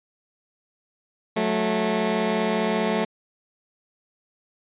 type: tone pair together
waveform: 15% pulse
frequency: 183.6 / 218.6 Hz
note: F#3 / A3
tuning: -13 / -11 cents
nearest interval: minor third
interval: 302 cents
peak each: -20 / -16 dBFS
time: 1.36-3.05 s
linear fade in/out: 10 ms
effects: resampled to 8000 Hz